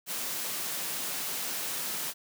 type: high-pass noise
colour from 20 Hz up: white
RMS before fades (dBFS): -34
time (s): 0.06-2.14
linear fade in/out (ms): 50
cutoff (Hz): 130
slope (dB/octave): 96
effects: none